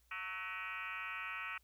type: tone with frequency modulation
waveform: sine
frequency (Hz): 1900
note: A#6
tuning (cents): +33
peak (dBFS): -40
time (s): 0.11-1.58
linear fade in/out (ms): 5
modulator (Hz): 197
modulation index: 4
effects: added 60 Hz sine -70 dBFS peak until 1.63 s + white hiss -75 dBFS RMS until 1.63 s